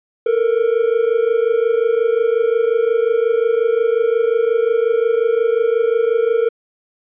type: tone pair together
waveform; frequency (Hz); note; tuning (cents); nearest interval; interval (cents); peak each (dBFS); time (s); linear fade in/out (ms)
triangle; 447.8 / 473.4; A4 / A#4; +30 / +27; minor second; 97; -14; 0.26-6.49; 5
effects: resampled to 8000 Hz